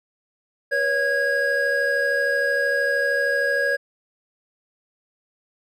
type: tone cluster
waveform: triangle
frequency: 486.9 / 560 / 1647 Hz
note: B4 / C#5 / G#6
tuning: -25 / +18 / -15 cents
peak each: -26 / -22 / -19 dBFS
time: 0.71-3.77 s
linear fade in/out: 20 ms
effects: none